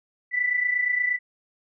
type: tone pair together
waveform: sine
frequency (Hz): 1975.5 / 2004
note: B6 / B6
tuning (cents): 0 / +25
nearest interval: unison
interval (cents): 25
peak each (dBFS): -22 / -28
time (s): 0.31-1.19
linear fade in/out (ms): 50
effects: none